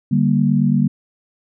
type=chord; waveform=sine; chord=G minor; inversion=second; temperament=just; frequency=147 / 196 / 235.2 Hz; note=D3 / G3 / Bb3; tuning=+2 / 0 / +16 cents; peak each=-17 dBFS; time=0.11-0.88 s; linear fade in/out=10 ms; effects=none